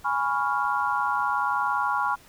sine chord, C# dominant seventh, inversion second, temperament equal, 830.6 / 987.8 / 1108.7 / 1396.9 Hz, G#5 / B5 / C#6 / E#6, 0 / 0 / 0 / 0 cents, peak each -28 dBFS, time 0.04-2.16 s, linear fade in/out 20 ms, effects pink hiss -53 dBFS RMS until 2.28 s

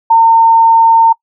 sine tone, 910 Hz, A#5, 42 cents flat, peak -3 dBFS, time 0.1-1.13 s, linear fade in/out 10 ms, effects noise-tail reverb RT60 0.1 s tail -25 dB re dry

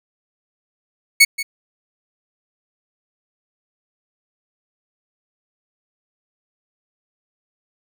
sawtooth tone with echo, 2217 Hz, C#7, in tune, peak -3 dBFS, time 1.2-1.25 s, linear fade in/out 10 ms, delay 180 ms, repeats 1, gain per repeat -15 dB, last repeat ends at 1.43 s, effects none

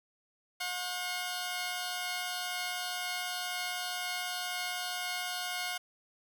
10% pulse tone cluster, 720 / 1079 / 1562 Hz, F#5 / C#6 / G6, -47 / -47 / -7 cents, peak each -27 / -34 / -35 dBFS, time 0.6-5.78 s, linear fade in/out 10 ms, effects none

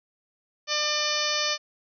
harmonic tone with a mistuned harmonic, 598 Hz, D5, 31 cents sharp, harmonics 1 / 2 / 3 / 4 / 5 / 6 / 7 / 8 / 9 / 10, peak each -33 / -33 / -33 / -33 / -33 / -33 / -33 / -33 / -33 / -33 dBFS, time 0.67-1.58 s, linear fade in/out 50 ms, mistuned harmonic 7, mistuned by +66 cents, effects none

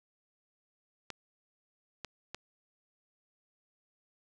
clicks, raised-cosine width 0.2 ms, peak -22 dBFS, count 3, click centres 1.103 / 2.047 / 2.346 s, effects none

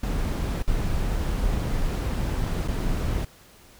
brown noise with dropouts, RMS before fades -25 dBFS, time 0.03-3.25 s, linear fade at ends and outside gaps 5 ms, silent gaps 0.626-0.675 / 2.678-2.682 s, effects pink hiss -52 dBFS RMS until 3.79 s

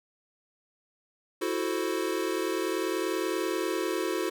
square chord, F# half-diminished seventh, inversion third, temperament equal, 329.6 / 370 / 440 / 523.3 Hz, E4 / F#4 / A4 / C5, 0 / 0 / 0 / 0 cents, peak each -33 / -32 / -35 / -38 dBFS, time 1.41-4.3 s, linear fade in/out 10 ms, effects none

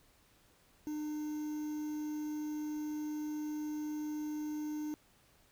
triangle tone with quantisation, 302.3 Hz, D#4, 50 cents flat, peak -34 dBFS, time 0.87-4.94 s, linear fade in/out 0 ms, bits 9, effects pink hiss -67 dBFS RMS until 5.51 s

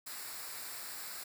white noise with comb filter, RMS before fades -44 dBFS, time 0.06-1.24 s, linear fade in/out 10 ms, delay 0.32 ms, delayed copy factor -0.6, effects none

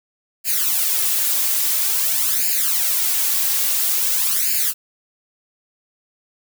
blue noise with flanger, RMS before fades -19 dBFS, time 0.44-4.74 s, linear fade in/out 50 ms, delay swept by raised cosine 0.42 to 3.72 ms, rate 0.49 Hz, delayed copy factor +0.85, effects none

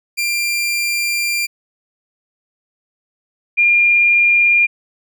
sawtooth / sine tone pair in turn, 2380 / 2406 Hz, D7 / D7, +22 / +41 cents, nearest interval unison, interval 19 cents, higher second, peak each -13 / -9 dBFS, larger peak second, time 0.17-1.47 / 3.57-4.67 s, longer first, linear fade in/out 20 ms, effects none

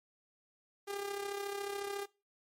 sawtooth tone with amplitude modulation, 401.5 Hz, G4, 41 cents sharp, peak -31 dBFS, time 0.87-2.06 s, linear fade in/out 20 ms, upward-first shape sine, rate 34 Hz, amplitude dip 60%, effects noise-tail reverb RT60 0.3 s tail -22 dB re dry + MP3 64 kbps

